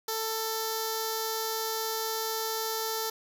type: tone with notch filter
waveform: 5% pulse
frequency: 443.8 Hz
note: A4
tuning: 15 cents sharp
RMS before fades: -32 dBFS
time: 0.08-3.1 s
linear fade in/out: 5 ms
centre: 2500 Hz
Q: 0.57
effects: none